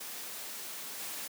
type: noise with level steps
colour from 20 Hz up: white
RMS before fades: -42 / -40 dBFS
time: 0-1.28 s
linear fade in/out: 10 ms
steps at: 0.99 s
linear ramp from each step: 10 ms
effects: high-pass 200 Hz 12 dB/octave